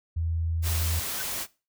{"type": "tone", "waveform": "sine", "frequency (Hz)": 82.41, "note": "E2", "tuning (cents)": 0, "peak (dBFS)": -25, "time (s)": [0.16, 1], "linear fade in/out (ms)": 10}
{"type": "noise", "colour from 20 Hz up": "white", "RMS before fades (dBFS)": -32, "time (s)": [0.62, 1.47], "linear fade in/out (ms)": 50}
{"type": "tone with exponential growth", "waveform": "sine", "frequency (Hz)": 1520, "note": "F#6", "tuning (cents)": 46, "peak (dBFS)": -31, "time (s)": [1.13, 1.22], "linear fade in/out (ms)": 5, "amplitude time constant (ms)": 19}
{"effects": ["noise-tail reverb RT60 0.3 s tail -20 dB re dry"]}